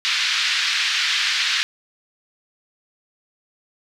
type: band-pass noise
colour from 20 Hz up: white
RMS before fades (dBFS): -21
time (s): 0.05-1.63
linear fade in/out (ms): 0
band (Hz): 1500 to 4500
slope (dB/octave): 24
effects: none